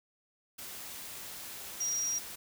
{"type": "tone in noise", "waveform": "sine", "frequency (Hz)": 5710, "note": "F8", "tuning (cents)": 37, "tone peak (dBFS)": -30, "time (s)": [1.8, 2.19], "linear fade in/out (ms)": 10, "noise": "white", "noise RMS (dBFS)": -44, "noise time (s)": [0.58, 2.36], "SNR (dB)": 11, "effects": []}